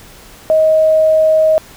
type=tone; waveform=sine; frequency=630 Hz; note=D#5; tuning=21 cents sharp; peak=-7 dBFS; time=0.5-1.58 s; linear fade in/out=0 ms; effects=pink hiss -39 dBFS RMS until 1.76 s